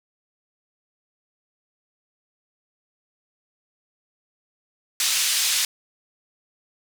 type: band-pass noise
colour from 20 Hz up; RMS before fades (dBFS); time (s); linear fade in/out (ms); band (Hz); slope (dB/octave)
pink; -22; 5-5.65; 2; 3300 to 10000; 12
effects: none